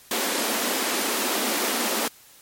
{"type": "high-pass noise", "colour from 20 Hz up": "pink", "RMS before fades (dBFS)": -25, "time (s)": [0.11, 2.08], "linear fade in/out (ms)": 2, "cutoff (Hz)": 210, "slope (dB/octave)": 96, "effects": ["white hiss -51 dBFS RMS until 2.41 s", "MP3 64 kbps"]}